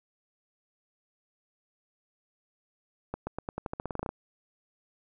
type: accelerating click train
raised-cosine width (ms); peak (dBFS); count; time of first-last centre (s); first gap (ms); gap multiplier
1; -19; 15; 3.14-4.091; 130; 0.89
effects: none